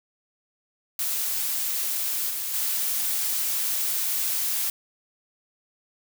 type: noise with level steps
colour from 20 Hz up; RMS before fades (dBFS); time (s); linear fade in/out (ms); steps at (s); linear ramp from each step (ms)
blue; -27 / -30 / -26; 0.99-4.7; 2; 2.29 / 2.53; 20
effects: none